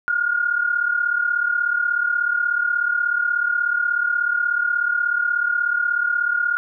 sine tone pair together, 1417 / 1453.5 Hz, F6 / F#6, +25 / -31 cents, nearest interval unison, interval 44 cents, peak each -19 / -23 dBFS, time 0.08-6.57 s, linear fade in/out 0 ms, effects none

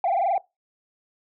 sine tone with frequency modulation, 736 Hz, F#5, 9 cents flat, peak -18 dBFS, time 0.04-0.38 s, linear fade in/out 2 ms, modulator 21.7 Hz, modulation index 3.2, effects noise-tail reverb RT60 0.2 s tail -21 dB re dry + tanh soft clip ceiling -17 dBFS

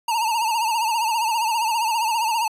square tone with vibrato, 904 Hz, A5, 47 cents sharp, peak -20 dBFS, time 0.08-2.48 s, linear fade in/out 5 ms, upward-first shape sine, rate 15 Hz, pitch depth 90 cents each way, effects resampled to 32000 Hz

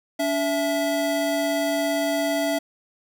square tone pair together, 286.2 / 662 Hz, D4 / E5, -45 / +7 cents, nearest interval octave + minor third, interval 1452 cents, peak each -26 / -24 dBFS, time 0.19-2.59 s, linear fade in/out 10 ms, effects none

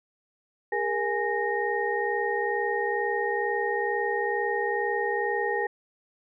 sine tone cluster, 406.9 / 469.1 / 829 / 1855 Hz, G#4 / A#4 / G#5 / A#6, -35 / +11 / -3 / -9 cents, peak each -30 dBFS, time 0.72-5.67 s, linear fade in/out 5 ms, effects none

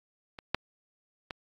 clicks, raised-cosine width 0.3 ms, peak -26 / -9 / -20 dBFS, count 3, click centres 0.388 / 0.546 / 1.308 s, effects AAC 64 kbps

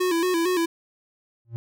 square tone with vibrato, 349.2 Hz, F4, in tune, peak -21 dBFS, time 0-0.66 s, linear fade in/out 10 ms, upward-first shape square, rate 4.4 Hz, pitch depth 80 cents each way
triangle tone with exponential growth, 116.3 Hz, A#2, 4 cents flat, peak -22 dBFS, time 1.45-1.56 s, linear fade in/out 0 ms, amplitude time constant 22 ms
effects none

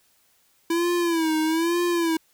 square tone with vibrato, 330.8 Hz, E4, 6 cents sharp, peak -21 dBFS, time 0.7-2.17 s, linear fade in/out 5 ms, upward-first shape sine, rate 1.1 Hz, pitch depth 97 cents each way, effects white hiss -63 dBFS RMS until 2.33 s

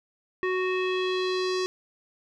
square tone with low-pass filter sweep, 370 Hz, F#4, in tune, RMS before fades -27 dBFS, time 0.43-1.66 s, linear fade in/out 0 ms, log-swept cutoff 2100 to 5400 Hz, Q 2.8, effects none

